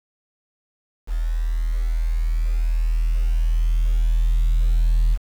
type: tone with level ramp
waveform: sine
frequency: 40.43 Hz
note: E1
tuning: 33 cents flat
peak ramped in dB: -19 to -11 dBFS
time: 1.07-5.18 s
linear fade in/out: 50 ms
effects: tanh soft clip ceiling -13 dBFS + 7-bit